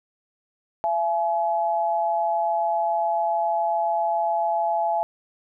sine tone pair together, 676 / 848.8 Hz, E5 / G#5, +43 / +38 cents, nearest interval major third, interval 395 cents, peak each -23 dBFS, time 0.84-5.03 s, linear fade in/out 0 ms, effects none

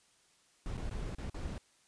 brown noise with dropouts, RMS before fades -39 dBFS, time 0.66-1.58 s, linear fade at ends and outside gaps 1 ms, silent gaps 0.77-0.777 / 0.896-0.91 / 1.149-1.184 / 1.298-1.344 s, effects white hiss -68 dBFS RMS until 1.87 s + resampled to 22050 Hz

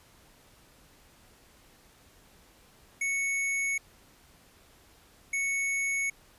square tone pair in turn, 2214 / 2214 Hz, C#7 / C#7, -3 / -3 cents, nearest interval unison, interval 0 cents, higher neither, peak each -28 dBFS, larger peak neither, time 3.01-3.78 / 5.33-6.1 s, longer neither, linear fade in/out 5 ms, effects pink hiss -59 dBFS RMS until 6.38 s + resampled to 32000 Hz

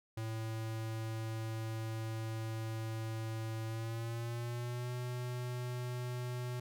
square tone with pitch glide, 111.5 to 123.72 Hz, A2 to B2, +23 to +3 cents, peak -38 dBFS, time 0.17-6.6 s, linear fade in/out 5 ms, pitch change +180 cents, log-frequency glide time 3.66-4.92 s, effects none

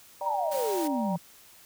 sine chord, G minor, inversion second, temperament just, 588 / 784 / 940.8 Hz, D5 / G5 / Bb5, +2 / 0 / +16 cents, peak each -34 / -36 / -34 dBFS, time 0.21-1.16 s, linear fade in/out 2 ms
sine exponential sweep, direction down, 987.8 to 164.81 Hz, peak -27 dBFS, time 0.25-1.18 s, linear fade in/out 20 ms
white high-pass noise, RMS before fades -39 dBFS, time 0.51-0.88 s, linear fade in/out 10 ms, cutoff 150 Hz, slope 96 dB/octave
effects white hiss -54 dBFS RMS until 1.65 s

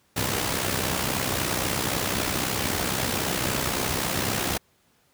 pink noise with amplitude modulation, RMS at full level -23 dBFS, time 0.16-4.58 s, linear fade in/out 10 ms, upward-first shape sine, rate 63.8 Hz, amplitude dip 60%, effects pink hiss -64 dBFS RMS until 5.13 s + high-pass 80 Hz 12 dB/octave

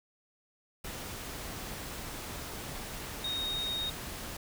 sine tone in noise, 3729 Hz, A#7, in tune, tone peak -32 dBFS, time 3.24-3.9 s, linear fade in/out 5 ms, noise pink, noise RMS -41 dBFS, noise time 0.84-4.37 s, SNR +6 dB, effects none

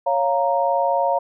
sine chord, Bb minor, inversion first, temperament equal, 554.4 / 698.5 / 932.3 Hz, Db5 / F5 / Bb5, 0 / 0 / 0 cents, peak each -21 dBFS, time 0.06-1.19 s, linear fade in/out 10 ms, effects none

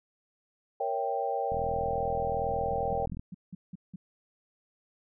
sine chord, A# diminished seventh, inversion none, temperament equal, 466.2 / 554.4 / 659.3 / 784 Hz, A#4 / C#5 / E5 / G5, 0 / 0 / 0 / 0 cents, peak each -34 / -34 / -37 / -31 dBFS, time 0.8-3.06 s, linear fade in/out 5 ms
click train, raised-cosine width 5 ms, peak -27 dBFS, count 70, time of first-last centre 1.52-3.195 s, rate 41.2 Hz
sine tone bursts, 181.7 Hz, F#3, 31 cents flat, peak -37 dBFS, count 8, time 2.5-3.96 s, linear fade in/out 5 ms, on 25 ms, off 180 ms
effects none

